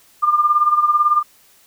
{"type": "tone with tremolo", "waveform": "sine", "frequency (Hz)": 1200, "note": "D6", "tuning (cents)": 37, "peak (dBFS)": -9, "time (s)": [0.22, 1.23], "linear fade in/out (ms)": 20, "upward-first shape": "sine", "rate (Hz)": 18, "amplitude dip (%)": 70, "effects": ["white hiss -52 dBFS RMS until 1.66 s"]}